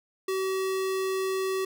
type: tone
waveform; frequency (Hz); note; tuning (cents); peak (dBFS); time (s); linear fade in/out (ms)
square; 380.7; F#4; +49; -27; 0.28-1.65; 5
effects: none